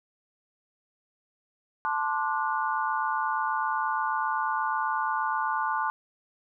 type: chord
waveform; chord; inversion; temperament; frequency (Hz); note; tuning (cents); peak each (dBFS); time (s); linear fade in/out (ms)
sine; D dominant seventh; second; equal with one note detuned; 880 / 1046.5 / 1174.7 / 1457.9; A5 / C6 / D6 / F#6; 0 / 0 / 0 / -26; -29 / -31 / -32 / -32; 1.85-5.9; 0
effects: none